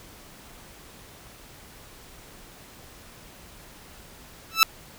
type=tone with exponential growth; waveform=15% pulse; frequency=1318.5 Hz; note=E6; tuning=in tune; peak=-3 dBFS; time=4.51-4.63 s; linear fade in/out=0 ms; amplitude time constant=25 ms; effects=pink hiss -48 dBFS RMS until 4.98 s